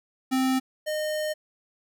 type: tone pair in turn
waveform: square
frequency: 261.2 / 612.7 Hz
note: C4 / D#5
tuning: -3 / -27 cents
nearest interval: octave + minor third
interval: 1476 cents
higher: second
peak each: -22 / -27 dBFS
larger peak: first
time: 0.31-0.6 / 0.86-1.34 s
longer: second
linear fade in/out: 20 ms
effects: none